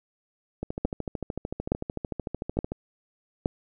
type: two click trains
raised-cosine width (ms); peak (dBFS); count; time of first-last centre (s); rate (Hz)
2; -10 / -17; 4 / 29; 0.85-3.459 / 0.63-2.72; 1.15 / 13.4
effects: none